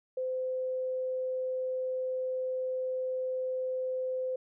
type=tone; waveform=sine; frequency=514 Hz; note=C5; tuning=31 cents flat; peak=-30 dBFS; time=0.17-4.36 s; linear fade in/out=5 ms; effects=none